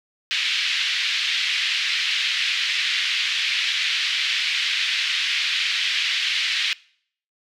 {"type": "band-pass noise", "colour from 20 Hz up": "white", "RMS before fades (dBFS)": -23, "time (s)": [0.31, 6.73], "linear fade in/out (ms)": 0, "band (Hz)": [2000, 3800], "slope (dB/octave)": 24, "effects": ["noise-tail reverb RT60 0.6 s tail -23 dB re dry"]}